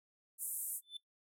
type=band-pass noise; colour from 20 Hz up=pink; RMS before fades=-41 dBFS; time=0.38-0.81 s; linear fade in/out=50 ms; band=8400 to 14000 Hz; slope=48 dB/octave
type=tone with exponential growth; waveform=triangle; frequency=3520 Hz; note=A7; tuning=in tune; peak=-37 dBFS; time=0.82-0.97 s; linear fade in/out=5 ms; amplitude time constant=31 ms
effects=noise-tail reverb RT60 0.1 s tail -18 dB re dry

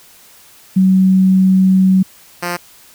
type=tone pair in turn; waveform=sine / 5% pulse; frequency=188.5 / 175.18 Hz; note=F#3 / F3; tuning=+32 / +6 cents; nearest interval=minor second; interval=126 cents; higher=first; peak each=-7 dBFS; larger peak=neither; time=0.76-2.03 / 2.42-2.57 s; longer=first; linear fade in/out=10 ms; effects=white hiss -44 dBFS RMS until 2.94 s

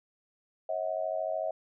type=tone with amplitude modulation; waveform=sine; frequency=641 Hz; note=E5; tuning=49 cents flat; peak=-25 dBFS; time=0.69-1.51 s; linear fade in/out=5 ms; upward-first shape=sine; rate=93.4 Hz; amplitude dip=100%; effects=none

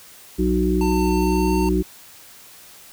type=harmonic tone; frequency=61.74 Hz; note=B1; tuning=in tune; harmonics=1 / 3 / 5 / 6; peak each=-22 / -22 / -22 / -22 dBFS; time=0.38-1.83 s; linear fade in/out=20 ms
type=tone with pitch glide; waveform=square; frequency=898 to 907.4 Hz; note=A5 to A#5; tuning=+35 to -47 cents; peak=-26 dBFS; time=0.81-1.69 s; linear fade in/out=2 ms; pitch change=+18 cents; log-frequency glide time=1.04-1.57 s
effects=white hiss -45 dBFS RMS until 2.92 s

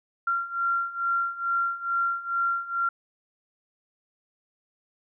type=beating tone pair; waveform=sine; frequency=1376 / 1378.3 Hz; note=F6 / F6; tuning=-26 / -23 cents; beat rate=2.3 Hz; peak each=-29 / -26 dBFS; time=0.27-2.89 s; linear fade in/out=5 ms; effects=none

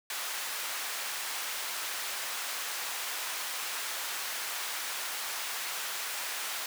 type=high-pass noise; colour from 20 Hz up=pink; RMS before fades=-36 dBFS; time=0.1-6.66 s; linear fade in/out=2 ms; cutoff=1100 Hz; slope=12 dB/octave; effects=none

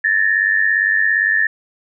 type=tone pair together; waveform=sine; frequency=1732.5 / 1830 Hz; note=A6 / A#6; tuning=-27 / -32 cents; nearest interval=minor second; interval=95 cents; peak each=-15 / -16 dBFS; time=0.04-1.47 s; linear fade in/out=5 ms; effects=none

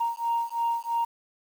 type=beating tone pair; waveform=sine; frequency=930 / 933 Hz; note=A#5 / A#5; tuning=-4 / +1 cents; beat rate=3 Hz; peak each=-27 dBFS; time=0-1.05 s; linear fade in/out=10 ms; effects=tanh soft clip ceiling -19 dBFS + 8-bit

